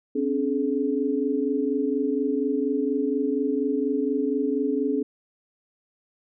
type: tone cluster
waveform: sine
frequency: 262.8 / 287 / 426.5 Hz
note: C4 / D4 / G#4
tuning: +8 / -40 / +46 cents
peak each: -26 dBFS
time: 0.15-5.03 s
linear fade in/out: 10 ms
effects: none